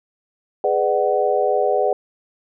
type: chord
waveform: sine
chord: G# half-diminished seventh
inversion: none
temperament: just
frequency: 415.3 / 498.4 / 598 / 747.5 Hz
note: G#4 / B4 / D5 / F#5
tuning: 0 / +16 / +31 / +17 cents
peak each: -21 dBFS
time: 0.64-1.93 s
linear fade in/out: 2 ms
effects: none